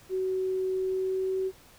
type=tone with pitch glide; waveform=sine; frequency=375.4 to 378.9 Hz; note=F#4 to F#4; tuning=+25 to +41 cents; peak=-26 dBFS; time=0.09-1.52 s; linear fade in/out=50 ms; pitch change=+16 cents; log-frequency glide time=0.72-1.38 s; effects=pink hiss -55 dBFS RMS until 1.78 s

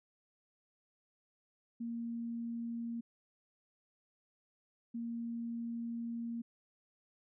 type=tone bursts at uneven times; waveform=sine; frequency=233.1 Hz; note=A#3; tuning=in tune; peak=-37 dBFS; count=2; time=1.8-3.01 / 4.94-6.42 s; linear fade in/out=10 ms; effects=none

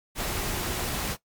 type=tone in noise; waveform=sine; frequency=363.7 Hz; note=F#4; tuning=30 cents flat; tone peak=-40 dBFS; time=0.24-0.91 s; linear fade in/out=50 ms; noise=pink; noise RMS=-30 dBFS; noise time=0.15-1.17 s; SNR=-13 dB; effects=noise-tail reverb RT60 0.1 s tail -17 dB re dry + MP3 96 kbps

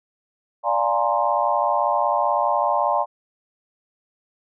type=tone cluster; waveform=sine; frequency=588 / 700 / 830 / 926 / 1051 Hz; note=D5 / F5 / G#5 / A#5 / C6; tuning=+2 / +4 / -1 / -12 / +7 cents; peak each=-24 dBFS; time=0.63-3.06 s; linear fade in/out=50 ms; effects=none

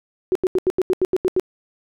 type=tone bursts; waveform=sine; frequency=370 Hz; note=F#4; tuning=in tune; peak=-14 dBFS; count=10; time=0.32-1.397 s; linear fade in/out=0 ms; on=33 ms; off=83 ms; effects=none

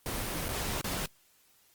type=noise with dropouts; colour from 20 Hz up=pink; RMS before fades=-34 dBFS; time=0.06-1.06 s; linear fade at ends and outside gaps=1 ms; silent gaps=0.484-0.489 / 0.813-0.843 s; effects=white hiss -65 dBFS RMS until 1.74 s + Opus 24 kbps

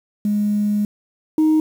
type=tone pair in turn; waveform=sine; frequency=207.7 / 311.9 Hz; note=G#3 / D#4; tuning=0 / +4 cents; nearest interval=perfect fifth; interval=704 cents; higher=second; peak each=-15 / -10 dBFS; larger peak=second; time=0.25-0.85 / 1.38-1.6 s; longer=first; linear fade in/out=2 ms; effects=tanh soft clip ceiling -10 dBFS + 7-bit

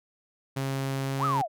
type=tone with pitch glide; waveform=sawtooth; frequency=135.5 to 136.6 Hz; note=C#3 to C#3; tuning=-39 to -25 cents; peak=-24 dBFS; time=0.56-1.42 s; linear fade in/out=10 ms; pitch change=+14 cents; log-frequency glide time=1.07-1.25 s
type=linear two-way sweep; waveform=sine; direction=up then down; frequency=587.3 to 1318.5 to 587.3 Hz; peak=-24 dBFS; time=1.18-1.48 s; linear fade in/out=50 ms; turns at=1.25 s
effects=none

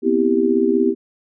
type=chord; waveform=sine; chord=C major seventh; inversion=third; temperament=just; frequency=245.3 / 261.6 / 327 / 392.4 Hz; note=B3 / C4 / E4 / G4; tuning=-12 / 0 / -14 / +2 cents; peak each=-20 / -22 / -19 / -17 dBFS; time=0.02-0.95 s; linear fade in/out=50 ms; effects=none

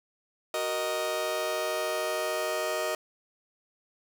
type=chord; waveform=sawtooth; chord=D# minor; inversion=first; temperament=just; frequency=373.4 / 466.7 / 622.3 Hz; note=F#4 / A#4 / D#5; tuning=+16 / +2 / 0 cents; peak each=-32 / -31 / -26 dBFS; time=0.54-2.95 s; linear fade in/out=2 ms; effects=none

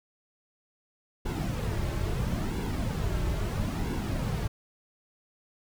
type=noise with flanger; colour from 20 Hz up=brown; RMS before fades=-30 dBFS; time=1.25-4.48 s; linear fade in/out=10 ms; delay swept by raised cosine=1.6 to 4.2 ms; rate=0.75 Hz; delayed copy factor=-0.6; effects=none

